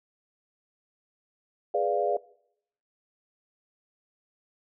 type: chord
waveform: sine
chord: G# diminished seventh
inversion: none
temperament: equal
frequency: 415.3 / 493.9 / 587.3 / 698.5 Hz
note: G#4 / B4 / D5 / F5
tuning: 0 / 0 / 0 / 0 cents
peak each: -29 / -30 / -28 / -28 dBFS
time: 1.74-2.17 s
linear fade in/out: 5 ms
effects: noise-tail reverb RT60 0.7 s tail -21 dB re dry